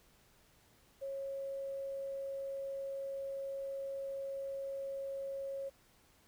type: tone with quantisation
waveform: sine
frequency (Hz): 547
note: C#5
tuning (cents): -23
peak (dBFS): -38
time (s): 1.01-5.7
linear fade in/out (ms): 20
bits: 11
effects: pink hiss -67 dBFS RMS until 6.27 s